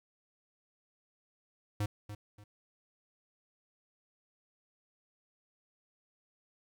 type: tone with echo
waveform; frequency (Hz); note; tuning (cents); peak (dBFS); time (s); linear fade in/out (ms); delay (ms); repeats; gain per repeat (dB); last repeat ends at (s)
square; 103.83; G#2; 0; -31; 1.8-1.86; 5; 290; 2; -11; 2.44
effects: 12-bit